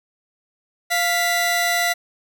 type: tone pair together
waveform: sawtooth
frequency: 698.4 / 1975.5 Hz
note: F5 / B6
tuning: 0 / 0 cents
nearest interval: octave + tritone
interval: 1800 cents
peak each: -17 dBFS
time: 0.9-1.94 s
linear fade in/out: 20 ms
effects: none